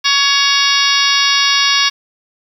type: harmonic tone with a mistuned harmonic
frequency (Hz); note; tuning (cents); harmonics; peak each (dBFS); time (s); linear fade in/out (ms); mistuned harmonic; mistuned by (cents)
560; C#5; +18; 2 / 3 / 4 / 5 / 6 / 7 / 8 / 9 / 10; -19 / -19 / -19 / -19 / -19 / -19 / -19 / -19 / -19; 0.04-1.9; 20; 7; -72
effects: 7-bit